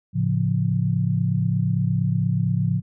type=chord; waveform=sine; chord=A augmented; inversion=none; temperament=equal; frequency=110 / 138.59 / 174.61 Hz; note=A2 / C#3 / E#3; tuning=0 / 0 / 0 cents; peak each=-23 dBFS; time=0.13-2.82 s; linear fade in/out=50 ms; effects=none